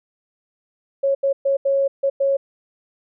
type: tone bursts at uneven times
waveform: sine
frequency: 550 Hz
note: C#5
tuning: 14 cents flat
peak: -15 dBFS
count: 6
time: 1.03-1.15 / 1.23-1.33 / 1.45-1.57 / 1.65-1.88 / 2.03-2.1 / 2.2-2.37 s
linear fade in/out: 10 ms
effects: none